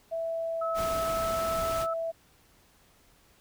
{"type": "tone", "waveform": "sine", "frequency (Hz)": 659.3, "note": "E5", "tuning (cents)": 0, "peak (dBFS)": -29, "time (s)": [0.11, 2.12], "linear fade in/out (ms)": 20}
{"type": "tone with pitch glide", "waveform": "sine", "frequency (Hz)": [1296, 1308.8], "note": ["E6", "E6"], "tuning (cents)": [-30, -13], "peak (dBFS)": -31, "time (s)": [0.61, 1.94], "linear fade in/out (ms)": 10, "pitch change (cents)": 17, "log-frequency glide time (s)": [0.97, 1.38]}
{"type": "noise", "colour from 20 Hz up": "pink", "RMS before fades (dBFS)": -37, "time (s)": [0.74, 1.87], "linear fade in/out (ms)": 50}
{"effects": ["pink hiss -62 dBFS RMS until 3.4 s"]}